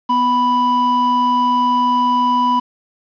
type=tone pair together; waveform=triangle; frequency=246.9 / 988.3 Hz; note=B3 / B5; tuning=0 / +1 cents; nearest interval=2 octaves; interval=2401 cents; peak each=-18 / -11 dBFS; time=0.09-2.6 s; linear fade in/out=10 ms; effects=resampled to 11025 Hz + 7-bit